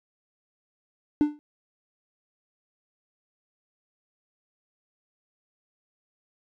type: tone with exponential decay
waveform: triangle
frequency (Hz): 296.8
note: D4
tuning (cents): +18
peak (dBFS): -11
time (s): 1.21-1.39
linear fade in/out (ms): 0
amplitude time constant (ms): 38
effects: tanh soft clip ceiling -10 dBFS